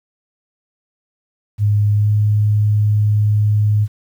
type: tone with pitch glide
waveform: sine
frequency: 103.83 to 105.16 Hz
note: G#2 to G#2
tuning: 0 to +22 cents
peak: -11 dBFS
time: 1.58-3.88 s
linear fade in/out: 50 ms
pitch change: +22 cents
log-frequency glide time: 1.94-2.1 s
effects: 8-bit